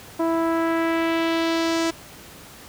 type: tone with low-pass filter sweep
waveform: sawtooth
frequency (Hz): 329.6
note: E4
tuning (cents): 0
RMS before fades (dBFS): -22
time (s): 0.19-1.91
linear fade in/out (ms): 10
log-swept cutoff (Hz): 940 to 6900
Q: 1.4
effects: pink hiss -43 dBFS RMS until 2.68 s + high-pass 60 Hz 12 dB/octave